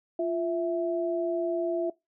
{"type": "tone pair together", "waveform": "sine", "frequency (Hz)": [346.6, 659.3], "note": ["F4", "E5"], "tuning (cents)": [-13, 0], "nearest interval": "major seventh", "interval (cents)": 1113, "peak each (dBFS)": [-28, -28], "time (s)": [0.19, 1.9], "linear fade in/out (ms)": 5, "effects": ["noise-tail reverb RT60 0.2 s tail -22 dB re dry"]}